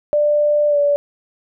sine tone with pitch glide, 592 to 576.8 Hz, D5 to D5, +14 to -31 cents, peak -12 dBFS, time 0.13-0.96 s, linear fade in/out 0 ms, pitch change -45 cents, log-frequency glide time 0.68-0.78 s, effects none

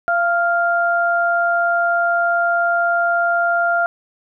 sine tone pair together, 687 / 1397.2 Hz, F5 / F6, -29 / 0 cents, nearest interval octave, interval 1229 cents, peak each -17 dBFS, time 0.08-3.86 s, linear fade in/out 0 ms, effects none

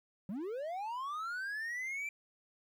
triangle linear sweep, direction up, 173.9 to 2358 Hz, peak -35 dBFS, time 0.29-2.09 s, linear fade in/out 2 ms, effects 12-bit

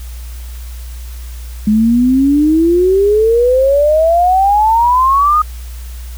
sine exponential sweep, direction up, 208.9 to 1253 Hz, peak -7 dBFS, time 1.67-5.42 s, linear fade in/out 5 ms, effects added 60 Hz sine -24 dBFS peak until 6.17 s + white hiss -39 dBFS RMS until 6.17 s

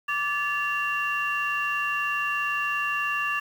sine tone cluster, 1167 / 1730 / 2756 Hz, D6 / A6 / F7, -11 / -30 / -24 cents, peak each -28 dBFS, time 0.08-3.4 s, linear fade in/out 10 ms, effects tanh soft clip ceiling -16 dBFS + 8-bit

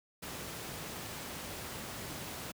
pink noise, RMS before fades -42 dBFS, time 0.22-2.52 s, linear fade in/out 10 ms, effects high-pass 80 Hz 12 dB/octave

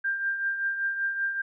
sine tone with tremolo, 1590 Hz, G6, 24 cents sharp, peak -23 dBFS, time 0.04-1.42 s, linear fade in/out 10 ms, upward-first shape triangle, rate 5.2 Hz, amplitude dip 60%, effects none

